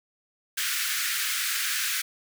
pink high-pass noise, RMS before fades -28 dBFS, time 0.57-2.02 s, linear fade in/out 10 ms, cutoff 1400 Hz, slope 48 dB/octave, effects none

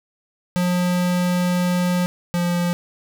square tone pair in turn, 178.7 / 174.82 Hz, F3 / F3, +40 / +2 cents, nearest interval unison, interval 38 cents, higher first, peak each -18 / -19 dBFS, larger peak first, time 0.56-2.06 / 2.34-2.73 s, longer first, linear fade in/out 0 ms, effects none

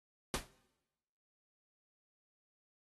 pink noise with exponential decay, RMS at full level -32 dBFS, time 0.34-0.49 s, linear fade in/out 0 ms, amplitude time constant 32 ms, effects noise-tail reverb RT60 1.0 s tail -22 dB re dry + AAC 32 kbps

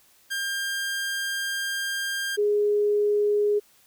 sawtooth / sine tone pair in turn, 1600 / 414.6 Hz, G6 / G#4, +35 / -3 cents, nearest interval octave + major seventh, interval 2338 cents, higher first, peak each -23 / -19 dBFS, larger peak second, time 0.3-2.37 / 2.37-3.6 s, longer first, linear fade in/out 20 ms, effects white hiss -59 dBFS RMS until 3.86 s

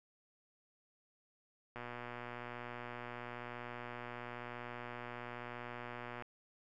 click train, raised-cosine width 0.5 ms, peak -30 dBFS, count 541, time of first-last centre 1.76-6.223 s, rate 121 Hz, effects none

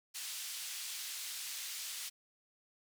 pink band-pass noise, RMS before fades -43 dBFS, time 0.14-2.1 s, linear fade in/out 20 ms, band 3200 to 14000 Hz, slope 12 dB/octave, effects none

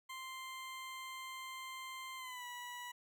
20% pulse tone with pitch glide, 1046.5 to 976.4 Hz, C6 to B5, 0 to -20 cents, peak -40 dBFS, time 0.09-2.92 s, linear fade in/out 10 ms, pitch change -120 cents, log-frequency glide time 2.17-2.45 s, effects 13-bit

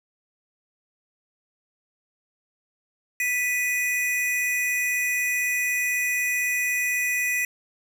square tone pair together, 1975 / 2487 Hz, B6 / D#7, 0 / -1 cents, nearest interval major third, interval 399 cents, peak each -26 dBFS, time 3.2-7.45 s, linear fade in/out 2 ms, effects 10-bit

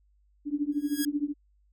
sine tone with tremolo, 291.4 Hz, D4, 13 cents flat, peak -22 dBFS, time 0.45-1.34 s, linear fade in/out 50 ms, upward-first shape triangle, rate 13 Hz, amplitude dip 100%
5% pulse tone with exponential growth, 1650 Hz, G#6, 12 cents flat, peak -17 dBFS, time 0.72-1.05 s, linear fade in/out 2 ms, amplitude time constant 71 ms
effects added 50 Hz sine -62 dBFS peak until 1.72 s

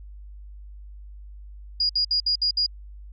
sine tone bursts, 4869 Hz, D#8, 38 cents flat, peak -19 dBFS, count 6, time 1.8-2.664 s, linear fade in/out 5 ms, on 94 ms, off 60 ms, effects added 50 Hz sine -39 dBFS peak until 3.12 s

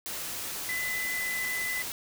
sine tone in noise, 2007 Hz, B6, 27 cents sharp, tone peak -30 dBFS, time 0.69-1.82 s, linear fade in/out 0 ms, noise white, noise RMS -36 dBFS, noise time 0.06-1.92 s, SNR +3 dB, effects none

